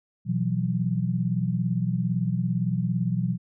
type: chord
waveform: sine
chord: B suspended fourth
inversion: none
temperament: equal with one note detuned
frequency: 123.47 / 167.31 / 185 Hz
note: B2 / E3 / F#3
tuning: 0 / +26 / 0 cents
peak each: -27 dBFS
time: 0.25-3.38 s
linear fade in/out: 50 ms
effects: none